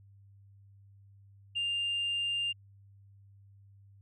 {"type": "tone", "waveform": "sine", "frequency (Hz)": 2800, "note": "F7", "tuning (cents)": 4, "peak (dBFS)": -28, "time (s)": [1.55, 2.53], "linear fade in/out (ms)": 20, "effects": ["tanh soft clip ceiling -27 dBFS", "added 99 Hz sine -55 dBFS peak until 4.01 s"]}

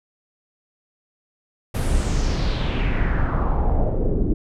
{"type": "noise with low-pass filter sweep", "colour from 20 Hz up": "brown", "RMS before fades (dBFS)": -20, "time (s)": [1.74, 4.34], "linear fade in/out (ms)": 10, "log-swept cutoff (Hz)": [12000, 320], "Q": 3.2, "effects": []}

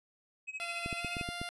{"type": "tone with tremolo", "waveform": "triangle", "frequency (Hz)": 2548, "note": "D#7", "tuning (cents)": 41, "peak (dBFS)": -34, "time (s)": [0.47, 1.23], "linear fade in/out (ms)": 20, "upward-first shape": "sine", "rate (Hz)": 14, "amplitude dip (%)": 90}
{"type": "tone with pitch glide", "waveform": "10% pulse", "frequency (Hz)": [687, 698.2], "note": ["F5", "F5"], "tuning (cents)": [-29, -1], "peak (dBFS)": -30, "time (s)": [0.6, 1.49], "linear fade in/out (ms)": 0, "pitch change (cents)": 28, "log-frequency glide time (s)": [0.98, 1.05]}
{"type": "clicks", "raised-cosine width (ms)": 3, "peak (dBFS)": -26, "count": 7, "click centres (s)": [0.861, 0.928, 1.047, 1.168, 1.212, 1.289, 1.415]}
{"effects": ["resampled to 24000 Hz"]}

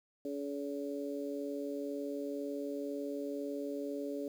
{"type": "harmonic tone", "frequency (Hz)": 142, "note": "C#3", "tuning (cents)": 42, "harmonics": [2, 3, 4], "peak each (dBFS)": [-39, -41, -42], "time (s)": [0.25, 4.28], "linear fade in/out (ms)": 2, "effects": ["10-bit"]}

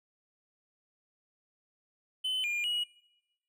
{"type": "tone with pitch steps", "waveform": "triangle", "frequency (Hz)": [3038, 2411, 2907], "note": ["F#7", "D7", "F#7"], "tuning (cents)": [45, 45, -31], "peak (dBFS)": -28, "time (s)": [2.24, 2.84], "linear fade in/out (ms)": 10, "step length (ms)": 200, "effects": ["noise-tail reverb RT60 1.0 s tail -23 dB re dry"]}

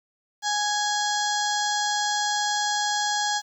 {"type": "harmonic tone with a mistuned harmonic", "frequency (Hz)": 830.6, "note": "G#5", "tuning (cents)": 0, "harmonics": [1, 2, 4, 5, 6, 7, 8, 9], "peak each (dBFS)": [-26, -29, -32, -33, -34, -34, -35, -36], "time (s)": [0.42, 3.42], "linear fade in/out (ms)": 50, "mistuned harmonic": 5, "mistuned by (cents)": 35, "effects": ["9-bit"]}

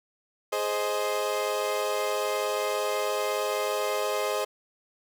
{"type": "chord", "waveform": "30% pulse", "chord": "Ab major", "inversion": "none", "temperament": "equal with one note detuned", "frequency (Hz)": [418, 523.3, 622.3], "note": ["Ab4", "C5", "Eb5"], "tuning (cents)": [11, 0, 0], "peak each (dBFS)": -28, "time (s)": [0.52, 4.45], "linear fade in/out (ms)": 10, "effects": []}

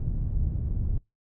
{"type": "low-pass noise", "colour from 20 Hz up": "pink", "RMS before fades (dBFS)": -27, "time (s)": [0, 0.98], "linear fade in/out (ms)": 2, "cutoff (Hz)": 110, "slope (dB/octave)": 12, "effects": ["noise-tail reverb RT60 0.2 s tail -23 dB re dry"]}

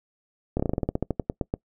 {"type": "slowing click train", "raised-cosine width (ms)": 2, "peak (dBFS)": -11, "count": 16, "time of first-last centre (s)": [0.57, 1.539], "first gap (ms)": 26, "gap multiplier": 1.12, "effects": ["noise-tail reverb RT60 0.1 s tail -24 dB re dry"]}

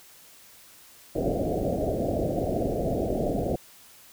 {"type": "low-pass noise", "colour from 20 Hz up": "white", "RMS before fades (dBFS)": -27, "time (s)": [1.15, 3.56], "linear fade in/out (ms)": 5, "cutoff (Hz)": 710, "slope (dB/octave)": 96, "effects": ["white hiss -52 dBFS RMS until 4.12 s"]}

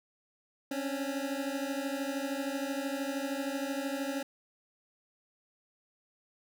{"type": "beating tone pair", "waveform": "25% pulse", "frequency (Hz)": [271, 284], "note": ["C#4", "C#4"], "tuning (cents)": [-39, 42], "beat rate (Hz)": 13, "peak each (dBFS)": [-31, -33], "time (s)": [0.71, 4.23], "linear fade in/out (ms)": 5, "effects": []}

